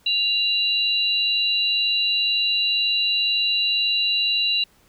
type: tone pair together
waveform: sine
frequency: 2794 / 3951 Hz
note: F7 / B7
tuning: 0 / 0 cents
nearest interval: tritone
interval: 600 cents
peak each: -21 dBFS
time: 0.06-4.64 s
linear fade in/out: 5 ms
effects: pink hiss -58 dBFS RMS until 4.88 s